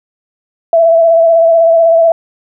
sine tone with vibrato, 663 Hz, E5, 10 cents sharp, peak -4 dBFS, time 0.73-2.12 s, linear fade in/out 2 ms, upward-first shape sine, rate 16 Hz, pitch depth 29 cents each way, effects none

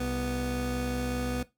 25% pulse tone pair together, 65.2 / 247.4 Hz, C2 / B3, -5 / +3 cents, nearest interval octave + major seventh, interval 2308 cents, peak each -30 / -27 dBFS, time 0-1.43 s, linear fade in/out 5 ms, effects noise-tail reverb RT60 0.2 s tail -17 dB re dry

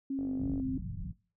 sine tone with vibrato, 266.9 Hz, C4, 35 cents sharp, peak -31 dBFS, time 0.1-0.78 s, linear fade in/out 5 ms, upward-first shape square, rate 3 Hz, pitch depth 29 cents each way
click train, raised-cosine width 2 ms, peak -32 dBFS, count 21, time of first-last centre 0.19-0.599 s, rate 48.9 Hz
white low-pass noise, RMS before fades -39 dBFS, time 0.38-1.13 s, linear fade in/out 20 ms, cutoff 190 Hz, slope 48 dB/octave
effects noise-tail reverb RT60 0.4 s tail -22 dB re dry

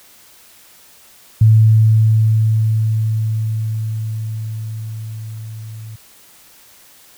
sine tone with level ramp, 110 Hz, A2, in tune, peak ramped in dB -5 to -29 dBFS, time 1.41-5.96 s, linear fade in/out 5 ms, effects white hiss -46 dBFS RMS until 7.17 s

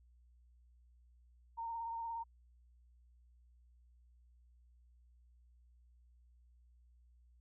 sine tone with vibrato, 920 Hz, A#5, 23 cents flat, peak -39 dBFS, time 1.57-2.24 s, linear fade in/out 20 ms, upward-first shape triangle, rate 17 Hz, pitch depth 28 cents each way, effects added 60 Hz sine -63 dBFS peak until 7.4 s

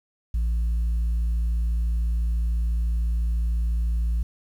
sine tone, 57 Hz, A#1, 38 cents flat, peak -18 dBFS, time 0.34-4.23 s, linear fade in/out 5 ms, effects tanh soft clip ceiling -20 dBFS + 9-bit

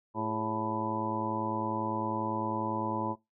harmonic tone with a mistuned harmonic, 110 Hz, A2, in tune, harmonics 1 / 2 / 3 / 4 / 5 / 6 / 7 / 8 / 9, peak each -40 / -37 / -37 / -43 / -40 / -43 / -46 / -37 / -35 dBFS, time 0.14-3.16 s, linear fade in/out 50 ms, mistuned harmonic 4, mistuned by -90 cents, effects noise-tail reverb RT60 0.2 s tail -22 dB re dry

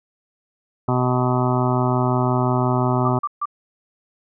harmonic tone, 125.7 Hz, B2, 31 cents sharp, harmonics 1 / 2 / 3 / 5 / 6 / 7 / 8 / 9 / 10, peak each -20 / -23 / -25 / -27 / -28 / -28 / -29 / -30 / -30 dBFS, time 0.88-3.19 s, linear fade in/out 5 ms
sine tone bursts, 1174.7 Hz, D6, in tune, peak -20 dBFS, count 3, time 3.05-3.456 s, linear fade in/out 5 ms, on 42 ms, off 140 ms
effects none

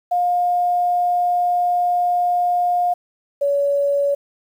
sine tone pair in turn, 710 / 565.5 Hz, F5 / C#5, +28 / +34 cents, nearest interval major third, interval 394 cents, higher first, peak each -15 dBFS, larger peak neither, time 0.11-2.94 / 3.41-4.15 s, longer first, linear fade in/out 10 ms, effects 8-bit

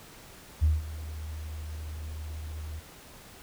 sine tone with ADSR envelope, 77.2 Hz, D#2, 13 cents flat, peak -17 dBFS, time 0.61-2.8 s, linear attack 26 ms, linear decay 180 ms, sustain -18 dB, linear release 8 ms, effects tanh soft clip ceiling -15 dBFS + pink hiss -50 dBFS RMS until 3.42 s

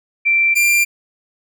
sine / 45% pulse tone pair in turn, 2349 / 2378 Hz, D7 / D7, 0 / +21 cents, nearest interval unison, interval 21 cents, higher second, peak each -11 dBFS, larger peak neither, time 0.25-0.55 / 0.55-0.85 s, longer neither, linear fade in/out 20 ms, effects none

